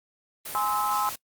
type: noise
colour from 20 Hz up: white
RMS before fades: -36 dBFS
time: 0.45-1.16 s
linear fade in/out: 10 ms
type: chord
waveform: sine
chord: Ab augmented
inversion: none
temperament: just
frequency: 830.6 / 1038.3 / 1297.8 Hz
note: Ab5 / C6 / E6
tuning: 0 / -14 / -27 cents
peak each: -28 dBFS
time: 0.55-1.09 s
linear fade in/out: 0 ms
effects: noise-tail reverb RT60 0.1 s tail -22 dB re dry + Opus 32 kbps